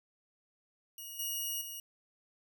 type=tone with level steps; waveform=5% pulse; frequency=2882 Hz; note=F#7; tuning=46 cents flat; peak=-35 / -26 / -33 dBFS; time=0.98-1.8 s; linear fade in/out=2 ms; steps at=1.19 / 1.61 s; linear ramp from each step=5 ms; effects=none